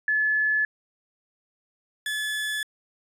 sine / 30% pulse tone pair in turn, 1721 / 1721 Hz, A6 / A6, -39 / -39 cents, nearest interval unison, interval 0 cents, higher neither, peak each -20 / -24 dBFS, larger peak first, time 0.08-0.65 / 2.06-2.63 s, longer neither, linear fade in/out 2 ms, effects resampled to 32000 Hz

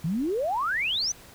sine exponential sweep, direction up, 149 to 6272 Hz, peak -24 dBFS, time 0.04-1.12 s, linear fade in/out 5 ms, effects pink hiss -49 dBFS RMS until 1.34 s

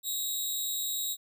10% pulse tone with amplitude modulation, 3810 Hz, A#7, 37 cents sharp, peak -20 dBFS, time 0.03-1.17 s, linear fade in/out 50 ms, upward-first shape sine, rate 257 Hz, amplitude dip 60%, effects none

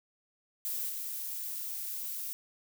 violet noise with level steps, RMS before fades -35 / -38 dBFS, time 0.65-2.33 s, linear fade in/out 0 ms, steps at 0.89 s, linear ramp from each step 10 ms, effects none

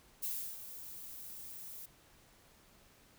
violet noise with ADSR envelope, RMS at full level -37 dBFS, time 0.22-1.86 s, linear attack 16 ms, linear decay 330 ms, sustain -11 dB, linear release 8 ms, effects pink hiss -64 dBFS RMS until 3.18 s

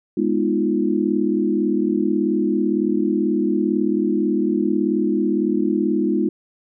sine chord, F half-diminished seventh, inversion first, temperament equal, 207.7 / 246.9 / 311.1 / 349.2 Hz, Ab3 / Cb4 / Eb4 / F4, 0 / 0 / 0 / 0 cents, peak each -22 / -24 / -21 / -22 dBFS, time 0.17-6.29 s, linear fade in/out 5 ms, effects none

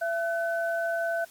sine tone pair together, 672.1 / 1510 Hz, E5 / F#6, +33 / +35 cents, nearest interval octave + major second, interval 1402 cents, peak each -27 / -31 dBFS, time 0.01-1.25 s, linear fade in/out 10 ms, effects white hiss -54 dBFS RMS until 1.3 s + AAC 64 kbps

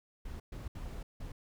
brown noise bursts at uneven times, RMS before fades -42 dBFS, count 4, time 0.25-0.4 / 0.52-0.68 / 0.75-1.03 / 1.2-1.32 s, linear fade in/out 5 ms, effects none

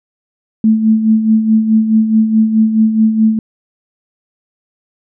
sine tone with tremolo, 219.7 Hz, A3, 2 cents flat, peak -5 dBFS, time 0.64-3.39 s, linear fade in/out 2 ms, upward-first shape sine, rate 4.7 Hz, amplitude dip 60%, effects none

